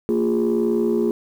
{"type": "tone cluster", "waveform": "sine", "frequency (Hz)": [229.3, 351.4, 412.2], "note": ["A#3", "F4", "G#4"], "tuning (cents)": [-28, 11, -13], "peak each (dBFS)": -20, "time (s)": [0.09, 1.11], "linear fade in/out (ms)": 0, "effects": ["tanh soft clip ceiling -12 dBFS", "8-bit"]}